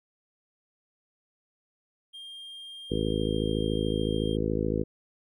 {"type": "tone", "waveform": "triangle", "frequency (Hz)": 3207, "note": "G7", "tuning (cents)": 39, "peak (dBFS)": -39, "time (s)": [2.13, 4.37], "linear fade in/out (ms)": 20}
{"type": "harmonic tone", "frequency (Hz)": 53.8, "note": "A1", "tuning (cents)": -38, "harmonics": [1, 2, 3, 4, 5, 6, 7, 8, 9], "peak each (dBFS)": [-34, -34, -34, -34, -34, -34, -34, -34, -34], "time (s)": [2.9, 4.84], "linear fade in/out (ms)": 20}
{"effects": []}